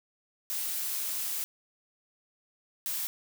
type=noise bursts at uneven times; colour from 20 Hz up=blue; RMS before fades=-33 dBFS; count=2; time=0.5-1.44 / 2.86-3.07 s; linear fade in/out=0 ms; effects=none